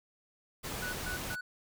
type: noise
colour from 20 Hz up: pink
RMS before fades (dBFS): -39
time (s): 0.63-1.36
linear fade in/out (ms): 20
type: tone bursts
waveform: triangle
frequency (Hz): 1480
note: F#6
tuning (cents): 0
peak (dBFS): -35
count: 3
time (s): 0.82-1.41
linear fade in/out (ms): 5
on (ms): 110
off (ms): 130
effects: none